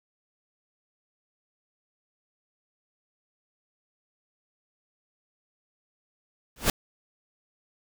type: noise with exponential growth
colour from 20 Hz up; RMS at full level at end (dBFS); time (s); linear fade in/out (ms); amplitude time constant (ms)
pink; -17; 6.56-6.7; 2; 29
effects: none